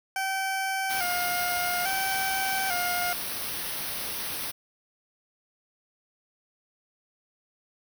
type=tone with vibrato; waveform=20% pulse; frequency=740 Hz; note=F#5; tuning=in tune; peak=-22 dBFS; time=0.16-3.13 s; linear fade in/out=2 ms; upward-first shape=square; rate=0.59 Hz; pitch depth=70 cents each way
type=band-stop noise; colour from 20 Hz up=white; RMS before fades=-33 dBFS; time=0.89-4.52 s; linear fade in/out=20 ms; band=6000 to 8700 Hz; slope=96 dB/octave
effects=none